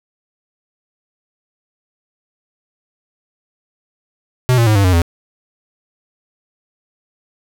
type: tone with pitch steps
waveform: square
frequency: 126.5 / 116.67 / 107.61 / 99.25 / 91.54 / 84.43 Hz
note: B2 / A#2 / A2 / G2 / F#2 / E2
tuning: +42 / +2 / -38 / +22 / -18 / +42 cents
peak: -10 dBFS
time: 4.49-5.018 s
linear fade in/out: 0 ms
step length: 88 ms
effects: none